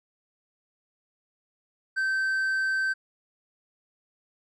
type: tone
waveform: triangle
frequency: 1550 Hz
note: G6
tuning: 20 cents flat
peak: -22 dBFS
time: 1.96-2.94 s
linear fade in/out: 20 ms
effects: resampled to 24000 Hz